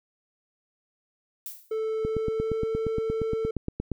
violet noise with exponential decay, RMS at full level -34 dBFS, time 1.46-1.78 s, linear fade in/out 1 ms, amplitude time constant 68 ms
triangle tone with pitch glide, 440 to 445.6 Hz, A4 to A4, 0 to +22 cents, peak -24 dBFS, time 1.71-3.51 s, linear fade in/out 5 ms, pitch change +22 cents, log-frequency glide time 2.01-2.69 s
click train, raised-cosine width 3 ms, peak -16 dBFS, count 17, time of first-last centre 2.05-3.917 s, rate 8.57 Hz
effects none

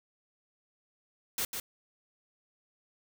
white noise with echo, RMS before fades -32 dBFS, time 1.38-1.45 s, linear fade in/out 2 ms, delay 150 ms, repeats 1, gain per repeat -5 dB, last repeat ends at 1.6 s, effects none

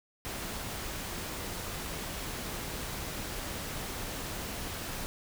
pink noise, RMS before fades -38 dBFS, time 0.25-5.06 s, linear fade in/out 0 ms, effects none

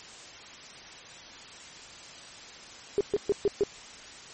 sine tone bursts, 405.6 Hz, G#4, 41 cents flat, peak -20 dBFS, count 5, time 2.98-3.635 s, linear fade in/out 0 ms, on 27 ms, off 130 ms, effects white hiss -46 dBFS RMS until 4.33 s + MP3 32 kbps

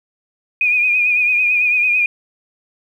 sine tone with vibrato, 2460 Hz, D#7, 20 cents flat, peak -12 dBFS, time 0.61-2.06 s, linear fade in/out 2 ms, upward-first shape triangle, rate 9 Hz, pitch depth 54 cents each way, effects 8-bit

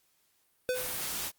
square tone with exponential decay, 504 Hz, B4, 35 cents sharp, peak -26 dBFS, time 0.69-1.04 s, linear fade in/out 0 ms, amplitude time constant 76 ms
white noise, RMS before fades -35 dBFS, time 0.73-1.32 s, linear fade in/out 50 ms
effects white hiss -71 dBFS RMS until 1.38 s + Opus 48 kbps

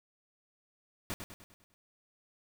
pink noise with echo, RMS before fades -37 dBFS, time 1.1-1.14 s, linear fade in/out 0 ms, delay 100 ms, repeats 6, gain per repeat -6 dB, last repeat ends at 1.74 s, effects none

